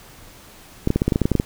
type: clicks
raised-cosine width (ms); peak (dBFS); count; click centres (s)
3; -4; 12; 0.874 / 0.904 / 0.96 / 1.019 / 1.08 / 1.122 / 1.159 / 1.217 / 1.255 / 1.317 / 1.353 / 1.399
effects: pink hiss -45 dBFS RMS until 1.45 s